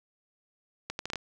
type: accelerating click train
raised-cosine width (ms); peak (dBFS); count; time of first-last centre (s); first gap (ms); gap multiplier
0.2; -16; 6; 0.9-1.157; 91; 0.71
effects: none